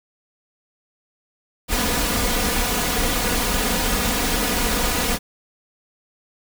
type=noise with comb filter; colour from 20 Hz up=pink; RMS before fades=-21 dBFS; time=1.68-5.19 s; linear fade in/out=50 ms; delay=4.1 ms; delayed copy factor=+0.7; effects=none